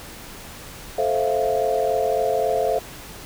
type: chord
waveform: sine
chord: F major seventh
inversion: first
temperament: just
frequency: 436.5 / 523.8 / 654.8 / 698.5 Hz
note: A4 / C5 / E5 / F5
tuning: -14 / +2 / -12 / 0 cents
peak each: -24 dBFS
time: 0.98-2.79 s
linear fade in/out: 5 ms
effects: pink hiss -39 dBFS RMS until 3.25 s